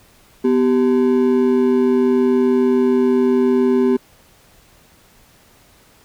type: ring-modulated tone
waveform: triangle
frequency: 319 Hz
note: D#4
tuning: 43 cents sharp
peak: -7 dBFS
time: 0.44-3.97 s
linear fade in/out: 10 ms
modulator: 70.4 Hz
effects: pink hiss -51 dBFS RMS until 6.04 s